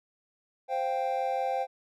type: chord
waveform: triangle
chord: C suspended fourth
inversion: none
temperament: equal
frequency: 523.3 / 698.5 / 784 Hz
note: C5 / F5 / G5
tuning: 0 / 0 / 0 cents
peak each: -30 / -32 / -28 dBFS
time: 0.68-1.67 s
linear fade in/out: 50 ms
effects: none